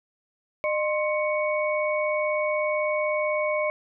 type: tone cluster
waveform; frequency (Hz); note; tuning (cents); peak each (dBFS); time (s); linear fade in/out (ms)
sine; 608 / 1056 / 2231; D#5 / C6 / C#7; -40 / +16 / +11; -24 / -31 / -29; 0.64-3.7; 0
effects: none